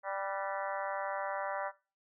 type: harmonic tone with a mistuned harmonic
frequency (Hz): 196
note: G3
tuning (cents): 0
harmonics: 3 / 4 / 5 / 6 / 7 / 8 / 9 / 10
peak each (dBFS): -38 / -40 / -42 / -44 / -45 / -46 / -47 / -48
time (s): 0.03-1.72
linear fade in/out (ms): 50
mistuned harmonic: 8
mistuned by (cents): -70
effects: noise-tail reverb RT60 0.3 s tail -17 dB re dry